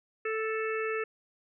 harmonic tone, 440 Hz, A4, in tune, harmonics 1 / 3 / 4 / 5 / 6, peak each -31 / -37 / -38 / -41 / -40 dBFS, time 0.25-1.04 s, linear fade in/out 5 ms, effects none

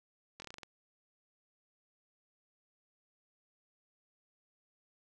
slowing click train, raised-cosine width 0.2 ms, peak -29 dBFS, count 8, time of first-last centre 0.4-0.632 s, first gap 21 ms, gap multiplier 1.15, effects none

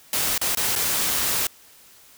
white noise with dropouts, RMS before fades -23 dBFS, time 0.13-1.47 s, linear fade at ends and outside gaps 2 ms, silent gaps 0.379-0.414 / 0.55-0.571 / 0.754-0.76 s, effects white hiss -51 dBFS RMS until 2.17 s

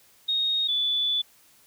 sine tone pair in turn, 3729 / 3468 Hz, A#7 / A7, 0 / -26 cents, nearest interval minor second, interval 126 cents, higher first, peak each -22 dBFS, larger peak neither, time 0.28-0.68 / 0.68-1.22 s, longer second, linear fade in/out 10 ms, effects white hiss -58 dBFS RMS until 1.66 s

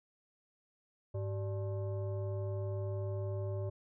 sine tone with frequency modulation, 102 Hz, G#2, 31 cents flat, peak -34 dBFS, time 1.14-3.7 s, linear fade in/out 10 ms, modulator 485 Hz, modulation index 0.71, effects none

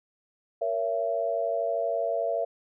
sine chord, A# diminished, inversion none, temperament just, 466.2 / 559.4 / 671.3 Hz, A#4 / C#5 / E5, 0 / +16 / +31 cents, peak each -32 / -31 / -27 dBFS, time 0.61-2.45 s, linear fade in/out 10 ms, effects none

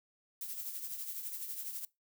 violet noise with tremolo, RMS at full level -39 dBFS, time 0.41-1.85 s, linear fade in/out 2 ms, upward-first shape triangle, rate 12 Hz, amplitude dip 60%, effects noise-tail reverb RT60 0.2 s tail -22 dB re dry

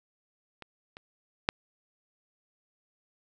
clicks, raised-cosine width 0.3 ms, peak -27 / -28 / -7 dBFS, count 3, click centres 0.623 / 0.969 / 1.489 s, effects none

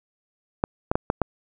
clicks, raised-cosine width 1 ms, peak -6 dBFS, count 5, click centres 0.639 / 0.915 / 0.955 / 1.101 / 1.217 s, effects none

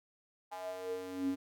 square tone with high-pass filter sweep, 92.5 Hz, F#2, in tune, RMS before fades -39 dBFS, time 0.51-1.36 s, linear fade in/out 20 ms, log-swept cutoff 820 to 240 Hz, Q 8.7, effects none

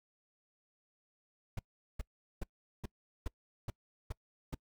brown noise bursts, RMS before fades -36 dBFS, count 8, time 1.57-4.546 s, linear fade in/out 5 ms, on 22 ms, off 400 ms, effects noise-tail reverb RT60 0.1 s tail -25 dB re dry

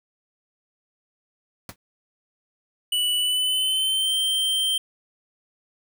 pink noise with exponential decay, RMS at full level -32 dBFS, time 1.69-1.76 s, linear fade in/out 2 ms, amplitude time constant 15 ms
square tone with pitch glide, 2960 to 3136 Hz, F#7 to G7, 0 to 0 cents, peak -21 dBFS, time 2.92-4.78 s, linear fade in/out 5 ms, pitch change +100 cents, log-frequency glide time 3.17-4.16 s
effects none

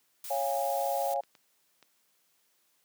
blue noise, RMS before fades -41 dBFS, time 0.24-1.14 s, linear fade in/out 2 ms
sine chord, Db major, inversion none, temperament equal with one note detuned, 554.4 / 698.5 / 818.2 Hz, Db5 / F5 / Ab5, 0 / 0 / -26 cents, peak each -32 dBFS, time 0.3-1.21 s, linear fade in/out 10 ms
clicks, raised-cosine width 0.2 ms, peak -37 dBFS, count 7, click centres 0.811 / 1.02 / 1.109 / 1.161 / 1.236 / 1.352 / 1.827 s
effects white hiss -71 dBFS RMS until 2.84 s + high-pass 150 Hz 12 dB/octave

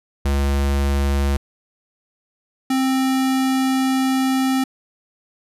square tone pair in turn, 69.7 / 263.2 Hz, C#2 / C4, +10 / +10 cents, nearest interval octave + major seventh, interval 2300 cents, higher second, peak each -17 dBFS, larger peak neither, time 0.25-1.37 / 2.7-4.64 s, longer second, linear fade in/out 5 ms, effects resampled to 32000 Hz

